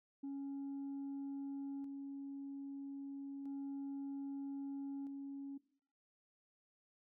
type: tone with tremolo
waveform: sine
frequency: 277.2 Hz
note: C#4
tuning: in tune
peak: -39 dBFS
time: 0.23-5.58 s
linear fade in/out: 10 ms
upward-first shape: square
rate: 0.31 Hz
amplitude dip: 35%
effects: noise-tail reverb RT60 0.5 s tail -18 dB re dry + tanh soft clip ceiling -40 dBFS